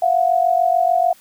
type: tone pair together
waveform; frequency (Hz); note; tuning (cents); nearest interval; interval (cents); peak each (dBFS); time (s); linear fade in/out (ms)
sine; 680.2 / 727; F5 / F#5; -46 / -31; minor second; 115; -16; 0.02-1.13; 5
effects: white hiss -50 dBFS RMS until 1.2 s